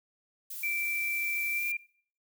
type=noise; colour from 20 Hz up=violet; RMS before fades=-40 dBFS; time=0.5-1.72 s; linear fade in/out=5 ms
type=tone with pitch glide; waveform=sine; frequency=2341 to 2381 Hz; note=D7 to D7; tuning=-6 to +23 cents; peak=-29 dBFS; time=0.63-1.77 s; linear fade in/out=5 ms; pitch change=+29 cents; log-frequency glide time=1.52-1.65 s
effects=noise-tail reverb RT60 0.5 s tail -20 dB re dry